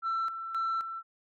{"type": "tone with tremolo", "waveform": "sine", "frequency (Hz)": 1339, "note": "E6", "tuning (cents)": 27, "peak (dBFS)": -26, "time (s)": [0.02, 1.03], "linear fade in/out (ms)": 50, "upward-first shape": "square", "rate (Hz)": 1.9, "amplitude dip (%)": 65, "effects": ["tanh soft clip ceiling -26 dBFS"]}